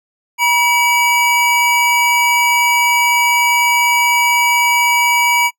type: tone pair together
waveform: square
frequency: 960.3 / 2284 Hz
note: B5 / D7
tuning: -49 / -49 cents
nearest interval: octave + minor third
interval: 1500 cents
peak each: -14 dBFS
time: 0.38-5.51 s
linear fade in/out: 50 ms
effects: noise-tail reverb RT60 0.1 s tail -24 dB re dry